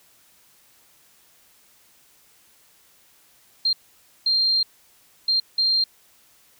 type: tone bursts at uneven times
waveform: sine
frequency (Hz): 4186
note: C8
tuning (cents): 0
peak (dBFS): -17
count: 4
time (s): 3.65-3.73 / 4.26-4.63 / 5.28-5.4 / 5.58-5.84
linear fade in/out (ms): 5
effects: white hiss -57 dBFS RMS until 6.59 s